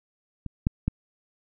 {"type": "clicks", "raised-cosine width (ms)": 5, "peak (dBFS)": [-21, -9, -11], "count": 3, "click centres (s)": [0.463, 0.669, 0.88], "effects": []}